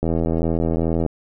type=click train; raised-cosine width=2 ms; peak=-8 dBFS; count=86; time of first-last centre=0.03-1.063 s; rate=82.3 Hz; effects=none